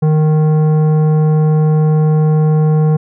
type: tone with tanh clipping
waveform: triangle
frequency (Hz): 154.5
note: D#3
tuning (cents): -12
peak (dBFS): -10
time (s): 0.02-2.97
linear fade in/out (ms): 10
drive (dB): 16
effects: none